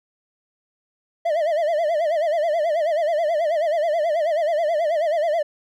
triangle tone with vibrato, 637 Hz, D#5, 41 cents sharp, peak -16 dBFS, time 1.25-5.43 s, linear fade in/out 10 ms, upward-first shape sine, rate 9.3 Hz, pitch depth 140 cents each way, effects none

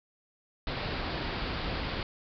pink low-pass noise, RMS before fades -34 dBFS, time 0.67-2.03 s, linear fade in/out 2 ms, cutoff 4900 Hz, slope 96 dB/octave, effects none

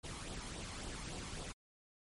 pink noise with flanger, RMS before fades -45 dBFS, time 0.03-1.53 s, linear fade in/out 20 ms, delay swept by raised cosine 0.23 to 0.97 ms, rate 3.6 Hz, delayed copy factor +0.5, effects MP3 48 kbps

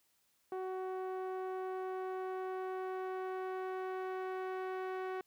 sawtooth tone with low-pass filter sweep, 374.2 Hz, F#4, 20 cents sharp, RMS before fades -40 dBFS, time 0.52-5.21 s, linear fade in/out 2 ms, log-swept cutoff 960 to 1700 Hz, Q 0.97, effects white hiss -75 dBFS RMS until 5.26 s

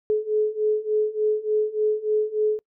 sine beating tone pair, 425.6 / 429 Hz, G#4 / A4, +42 / -44 cents, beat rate 3.4 Hz, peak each -24 / -22 dBFS, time 0.1-2.59 s, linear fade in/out 0 ms, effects noise-tail reverb RT60 0.1 s tail -26 dB re dry

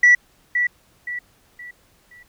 sine tone with echo, 1953 Hz, B6, 20 cents flat, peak -7 dBFS, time 0.03-0.15 s, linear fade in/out 5 ms, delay 520 ms, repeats 4, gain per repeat -9 dB, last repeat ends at 2.23 s, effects tanh soft clip ceiling -6 dBFS + pink hiss -58 dBFS RMS until 2.28 s

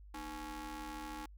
sawtooth ring-modulated tone, 270 Hz, C#4, 45 cents flat, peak -36 dBFS, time 0.14-1.26 s, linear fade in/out 5 ms, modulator 577 Hz, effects added 50 Hz sine -52 dBFS peak until 1.37 s

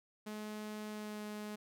sawtooth tone with pitch glide, 212.6 to 210.4 Hz, G#3 to G#3, +41 to +23 cents, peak -38 dBFS, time 0.26-1.56 s, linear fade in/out 10 ms, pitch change -18 cents, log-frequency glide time 0.89-1.24 s, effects none

